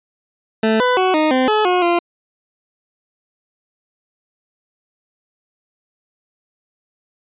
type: tone with pitch steps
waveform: 20% pulse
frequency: 220.3 / 498.7 / 372.3 / 309.4 / 258.1 / 427.9 / 361.1 / 345.6 Hz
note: A3 / B4 / F#4 / D#4 / C4 / A4 / F#4 / F4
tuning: +2 / +17 / +11 / -10 / -23 / -48 / -42 / -18 cents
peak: -8 dBFS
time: 0.63-1.99 s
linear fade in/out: 5 ms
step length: 170 ms
effects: resampled to 8000 Hz